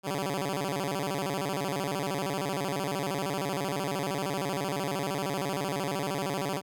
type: tone with vibrato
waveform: 10% pulse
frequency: 164.81 Hz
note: E3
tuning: in tune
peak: -21 dBFS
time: 0.03-6.62 s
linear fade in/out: 50 ms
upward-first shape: square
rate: 13 Hz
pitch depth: 270 cents each way
effects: none